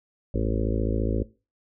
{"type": "harmonic tone", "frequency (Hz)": 54.6, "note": "A1", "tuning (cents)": -13, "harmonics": [1, 2, 4, 5, 6, 7, 8, 9, 10], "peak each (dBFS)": [-26, -29, -32, -33, -34, -34, -35, -36, -36], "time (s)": [0.34, 1.23], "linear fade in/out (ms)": 5, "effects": ["noise-tail reverb RT60 0.3 s tail -19 dB re dry"]}